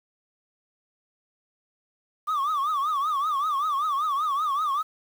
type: tone with vibrato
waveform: sine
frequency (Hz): 1174.7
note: D6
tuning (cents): 0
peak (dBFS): -20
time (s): 2.27-4.83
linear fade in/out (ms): 20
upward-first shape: triangle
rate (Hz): 5.2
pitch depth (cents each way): 170
effects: tanh soft clip ceiling -22 dBFS + 8-bit